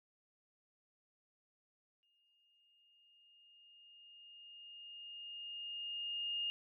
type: tone with exponential growth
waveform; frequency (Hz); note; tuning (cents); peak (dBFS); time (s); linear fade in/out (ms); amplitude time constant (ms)
sine; 2835; F7; +25; -35; 2.03-6.5; 0; 970
effects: none